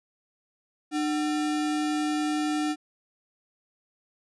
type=tone with sample-and-hold; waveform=sine; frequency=301.8 Hz; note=D4; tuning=47 cents sharp; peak=-24 dBFS; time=0.91-2.76 s; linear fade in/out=50 ms; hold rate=1050 Hz; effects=resampled to 22050 Hz